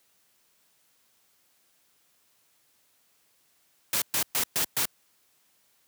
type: noise bursts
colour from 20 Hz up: white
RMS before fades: -26 dBFS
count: 5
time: 3.93-4.855 s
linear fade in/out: 2 ms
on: 89 ms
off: 120 ms
effects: white hiss -67 dBFS RMS until 5.87 s + high-pass 80 Hz 12 dB/octave